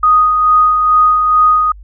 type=tone with tremolo; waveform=sine; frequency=1244 Hz; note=D#6; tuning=1 cent flat; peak=-5 dBFS; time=0.03-1.72 s; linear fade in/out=5 ms; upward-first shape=sine; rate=2.3 Hz; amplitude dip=40%; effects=added 50 Hz sine -32 dBFS peak until 1.83 s